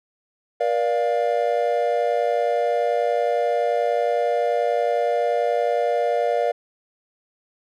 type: chord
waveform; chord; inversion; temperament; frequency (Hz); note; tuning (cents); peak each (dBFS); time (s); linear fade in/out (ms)
triangle; Bb major; none; equal with one note detuned; 477.3 / 587.3 / 698.5; Bb4 / D5 / F5; +41 / 0 / 0; -21 / -21 / -21; 0.6-6.52; 10
effects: none